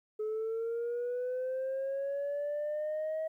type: linear sweep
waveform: sine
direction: up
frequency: 426.7 to 639 Hz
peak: -30 dBFS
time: 0.19-3.28 s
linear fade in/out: 10 ms
effects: tanh soft clip ceiling -30 dBFS + 12-bit